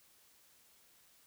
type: silence
effects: white hiss -66 dBFS RMS until 1.26 s